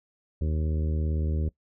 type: harmonic tone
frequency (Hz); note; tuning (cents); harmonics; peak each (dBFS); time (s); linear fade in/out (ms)
77.78; D#2; 0; 1 / 2 / 3 / 4 / 5 / 6 / 7; -25 / -33 / -38 / -41 / -41 / -45 / -46; 0.41-1.49; 5
effects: noise-tail reverb RT60 0.1 s tail -20 dB re dry